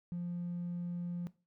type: tone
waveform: triangle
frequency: 174.61 Hz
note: F3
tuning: in tune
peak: -32 dBFS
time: 0.12-1.27 s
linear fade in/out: 0 ms
effects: noise-tail reverb RT60 0.3 s tail -20 dB re dry + tanh soft clip ceiling -33 dBFS